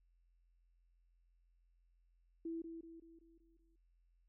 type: tone with echo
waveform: sine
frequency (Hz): 330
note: E4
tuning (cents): +2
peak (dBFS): -40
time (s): 2.45-2.62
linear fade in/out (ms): 5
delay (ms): 190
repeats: 6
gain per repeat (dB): -6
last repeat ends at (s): 3.76
effects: added 43 Hz sine -70 dBFS peak until 4.28 s